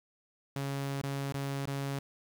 sawtooth tone with dropouts, 138.59 Hz, C#3, in tune, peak -29 dBFS, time 0.56-1.99 s, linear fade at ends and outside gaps 2 ms, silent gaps 1.016-1.035 / 1.323-1.342 / 1.657-1.674 s, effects 10-bit

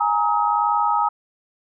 sine chord, Ab suspended second, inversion none, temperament equal with one note detuned, 830.6 / 932.3 / 1269.9 Hz, Ab5 / Bb5 / Eb6, 0 / 0 / +35 cents, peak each -21 dBFS, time 0-1.09 s, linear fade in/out 10 ms, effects none

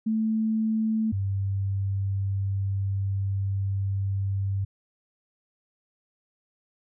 sine tone pair in turn, 220 / 98 Hz, A3 / G2, 0 / 0 cents, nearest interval octave + major second, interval 1400 cents, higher first, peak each -22 / -24 dBFS, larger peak first, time 0.06-1.12 / 1.12-4.65 s, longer second, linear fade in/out 10 ms, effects none

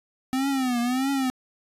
square tone with vibrato, 256.6 Hz, C4, 34 cents flat, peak -23 dBFS, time 0.33-1.3 s, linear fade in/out 0 ms, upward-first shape triangle, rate 1.6 Hz, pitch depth 150 cents each way, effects resampled to 32000 Hz

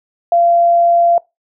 sine tone, 687 Hz, F5, 29 cents flat, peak -8 dBFS, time 0.32-1.18 s, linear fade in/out 2 ms, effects noise-tail reverb RT60 0.2 s tail -22 dB re dry

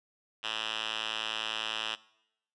5% pulse tone with band-pass filter, 110 Hz, A2, in tune, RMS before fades -35 dBFS, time 0.43-1.96 s, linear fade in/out 20 ms, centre 2800 Hz, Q 2.9, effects noise-tail reverb RT60 0.8 s tail -21 dB re dry + resampled to 22050 Hz

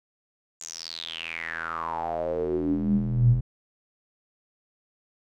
square tone with band-pass filter sweep, 41.2 Hz, E1, in tune, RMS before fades -27 dBFS, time 0.6-3.41 s, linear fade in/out 10 ms, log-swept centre 7100 to 98 Hz, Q 8.5, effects none

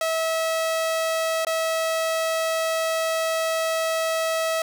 sawtooth tone with dropouts, 648 Hz, E5, 30 cents flat, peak -18 dBFS, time 0.01-4.62 s, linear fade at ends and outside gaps 2 ms, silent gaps 1.449-1.468 s, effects none

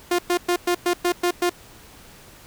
sawtooth tone bursts, 352.6 Hz, F4, 17 cents sharp, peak -14 dBFS, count 8, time 0.11-1.496 s, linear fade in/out 5 ms, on 77 ms, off 110 ms, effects pink hiss -47 dBFS RMS until 2.46 s

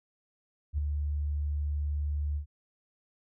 sine tone with ADSR envelope, 73.42 Hz, D2, in tune, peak -24 dBFS, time 0.73-2.46 s, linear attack 51 ms, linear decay 3 ms, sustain -4 dB, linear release 100 ms, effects none

